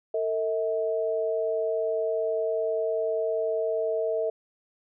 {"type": "tone pair together", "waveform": "sine", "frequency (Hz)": [451.3, 641.3], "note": ["A4", "E5"], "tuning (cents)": [44, -48], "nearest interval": "tritone", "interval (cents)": 608, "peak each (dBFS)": -27, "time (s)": [0.14, 4.3], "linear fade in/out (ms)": 5, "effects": []}